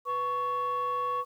sine tone pair together, 495 / 1113 Hz, B4 / C#6, +4 / +7 cents, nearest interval octave + major second, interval 1403 cents, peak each -33 / -26 dBFS, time 0.05-1.25 s, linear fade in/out 50 ms, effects tanh soft clip ceiling -25 dBFS + 10-bit

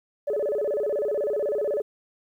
sine tone with vibrato, 493.9 Hz, B4, in tune, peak -22 dBFS, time 0.27-1.82 s, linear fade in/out 10 ms, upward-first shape square, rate 16 Hz, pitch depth 270 cents each way, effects tanh soft clip ceiling -18 dBFS + 10-bit

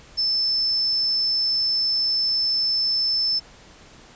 sine tone, 5274 Hz, E8, in tune, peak -19 dBFS, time 0.17-3.4 s, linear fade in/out 20 ms, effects pink hiss -48 dBFS RMS until 4.15 s + resampled to 16000 Hz

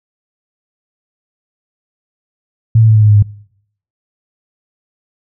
sine tone with pitch steps, 112.9 / 111.15 / 109.43 / 107.74 / 106.07 / 104.43 / 102.81 Hz, A2 / A2 / A2 / A2 / G#2 / G#2 / G#2, +45 / +18 / -9 / -36 / +37 / +10 / -17 cents, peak -4 dBFS, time 2.75-3.226 s, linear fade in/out 5 ms, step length 68 ms, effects noise-tail reverb RT60 0.7 s tail -23 dB re dry

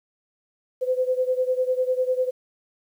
sine beating tone pair, 507 / 517 Hz, B4 / C5, +45 / -21 cents, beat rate 10 Hz, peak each -22 / -25 dBFS, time 0.81-2.31 s, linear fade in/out 20 ms, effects 9-bit

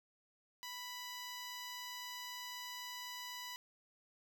10% pulse tone, 987.8 Hz, B5, in tune, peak -36 dBFS, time 0.63-3.56 s, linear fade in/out 0 ms, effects none

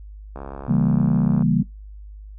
click train, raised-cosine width 1 ms, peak -20 dBFS, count 74, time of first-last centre 0.36-1.423 s, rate 68.7 Hz
sine chord, C# diminished seventh, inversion none, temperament equal with one note detuned, 138.59 / 165.77 / 196 / 233.1 Hz, C#3 / E3 / G3 / Bb3, 0 / +10 / 0 / 0 cents, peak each -21 dBFS, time 0.68-1.63 s, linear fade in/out 10 ms
effects noise-tail reverb RT60 0.2 s tail -23 dB re dry + added 51 Hz sine -36 dBFS peak until 2.38 s

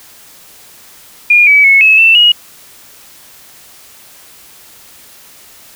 sine tone with pitch steps, 2425 / 2286 / 2195 / 2585 / 2670 / 2890 Hz, D#7 / D7 / C#7 / E7 / E7 / F#7, -45 / -47 / -18 / -34 / +22 / -41 cents, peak -3 dBFS, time 1.3-2.32 s, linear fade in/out 5 ms, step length 170 ms, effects white hiss -39 dBFS RMS until 5.75 s

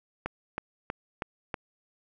click train, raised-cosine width 0.5 ms, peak -16 dBFS, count 5, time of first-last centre 0.26-1.542 s, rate 3.12 Hz, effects none

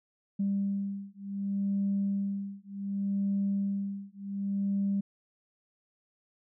sine beating tone pair, 198.1 / 198.77 Hz, G3 / G3, +18 / +24 cents, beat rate 0.67 Hz, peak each -31 dBFS, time 0.39-5.01 s, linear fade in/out 10 ms, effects tanh soft clip ceiling -21 dBFS

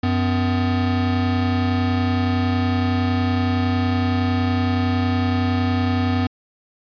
square tone pair together, 94.2 / 251.8 Hz, F#2 / B3, +32 / +34 cents, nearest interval octave + perfect fourth, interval 1702 cents, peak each -21 dBFS, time 0.03-6.27 s, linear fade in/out 5 ms, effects resampled to 11025 Hz

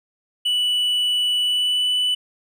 triangle tone with pitch glide, 2960 to 2982 Hz, F#7 to F#7, 0 to +13 cents, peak -16 dBFS, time 0.45-2.15 s, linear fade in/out 10 ms, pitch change +13 cents, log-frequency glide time 1.41-1.88 s, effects none

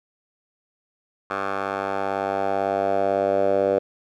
10% pulse tone with band-pass filter sweep, 98 Hz, G2, in tune, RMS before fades -23 dBFS, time 1.3-3.79 s, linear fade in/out 5 ms, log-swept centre 1100 to 540 Hz, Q 3.6, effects none

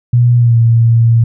sine tone with pitch glide, 121 to 115.67 Hz, B2 to A#2, -35 to -13 cents, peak -5 dBFS, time 0.13-1.24 s, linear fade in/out 5 ms, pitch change -78 cents, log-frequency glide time 0.37-0.57 s, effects none

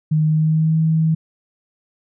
sine tone with pitch glide, 155 to 159.91 Hz, D#3 to D#3, -6 to +48 cents, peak -13 dBFS, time 0.11-1.15 s, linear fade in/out 10 ms, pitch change +54 cents, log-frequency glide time 0.25-0.78 s, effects none

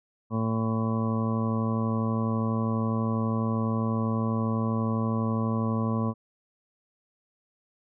harmonic tone, 112.2 Hz, A2, 34 cents sharp, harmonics 1 / 2 / 3 / 4 / 5 / 6 / 7 / 9 / 10, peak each -28 / -27 / -40 / -37 / -38 / -44 / -45 / -37 / -38 dBFS, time 0.3-6.14 s, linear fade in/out 50 ms, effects none

